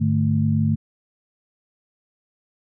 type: tone cluster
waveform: sine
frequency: 102.5 / 149.7 / 220.4 Hz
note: G#2 / D3 / A3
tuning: -22 / +33 / +3 cents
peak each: -21 dBFS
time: 0-0.76 s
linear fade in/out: 20 ms
effects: none